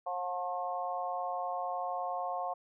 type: harmonic tone with a mistuned harmonic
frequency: 179.4 Hz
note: F3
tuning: 47 cents sharp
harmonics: 3 / 4 / 5 / 6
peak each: -41 / -35 / -41 / -40 dBFS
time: 0.06-2.54 s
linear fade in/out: 10 ms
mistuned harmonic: 5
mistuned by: -20 cents
effects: none